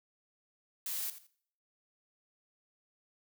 blue noise with echo, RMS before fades -37 dBFS, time 0.86-1.1 s, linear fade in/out 2 ms, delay 84 ms, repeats 2, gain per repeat -13 dB, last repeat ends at 1.268 s, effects noise-tail reverb RT60 0.6 s tail -21 dB re dry

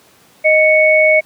sine tone pair together, 622.3 / 2218 Hz, D#5 / C#7, 0 / 0 cents, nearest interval octave + minor seventh, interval 2200 cents, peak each -10 dBFS, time 0.44-1.21 s, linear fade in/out 20 ms, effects pink hiss -48 dBFS RMS until 1.25 s + high-pass 150 Hz 12 dB/octave

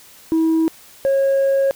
sine tone pair in turn, 323 / 545.7 Hz, E4 / C#5, -35 / -27 cents, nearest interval major sixth, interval 908 cents, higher second, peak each -11 dBFS, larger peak neither, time 0.32-0.68 / 1.05-1.71 s, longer second, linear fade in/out 0 ms, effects tanh soft clip ceiling -12 dBFS + white hiss -45 dBFS RMS until 1.75 s

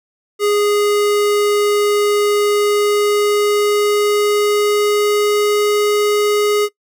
square tone with pitch glide, 413.1 to 416 Hz, G#4 to G#4, -9 to +3 cents, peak -13 dBFS, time 0.39-6.69 s, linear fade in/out 50 ms, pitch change +12 cents, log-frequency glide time 2.41-5.8 s, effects noise-tail reverb RT60 0.1 s tail -21 dB re dry

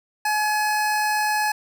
25% pulse tone, 848 Hz, G#5, 36 cents sharp, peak -16 dBFS, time 0.25-1.52 s, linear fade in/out 5 ms, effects none

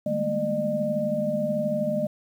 sine tone cluster, 154.5 / 200.8 / 213.9 / 232.6 / 605 Hz, D#3 / G3 / A3 / A#3 / D#5, -12 / +42 / -49 / -4 / -49 cents, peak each -34 / -33 / -31 / -32 / -25 dBFS, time 0.06-2.07 s, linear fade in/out 5 ms, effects 9-bit

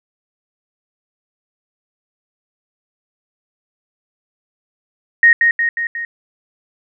sine tone with echo, 1864.7 Hz, A#6, in tune, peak -5 dBFS, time 5.23-5.33 s, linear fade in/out 2 ms, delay 180 ms, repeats 4, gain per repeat -4 dB, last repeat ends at 6.05 s, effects none

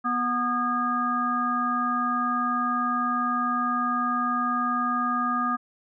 harmonic tone with a mistuned harmonic, 244.9 Hz, B3, 14 cents flat, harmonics 1 / 3 / 5 / 7, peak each -29 / -34 / -24 / -35 dBFS, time 0.04-5.57 s, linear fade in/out 20 ms, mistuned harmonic 7, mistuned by -80 cents, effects none

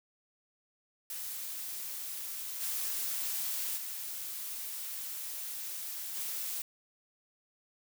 blue noise with level steps, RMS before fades -40 / -35 / -40 / -37 dBFS, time 1.1-6.62 s, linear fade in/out 2 ms, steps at 2.6 / 3.76 / 6.14 s, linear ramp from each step 20 ms, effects none

